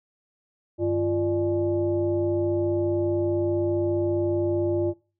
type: tone with frequency modulation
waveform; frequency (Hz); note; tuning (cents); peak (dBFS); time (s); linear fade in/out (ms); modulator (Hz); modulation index
sine; 345.9; F4; -17; -21; 0.78-4.94; 50; 249; 0.81
effects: noise-tail reverb RT60 0.4 s tail -22 dB re dry